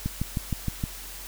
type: click train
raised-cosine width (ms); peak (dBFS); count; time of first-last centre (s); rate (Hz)
5; -14; 6; 0.06-0.839; 6.42
effects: added 44 Hz sine -43 dBFS peak until 1.27 s + white hiss -41 dBFS RMS until 1.27 s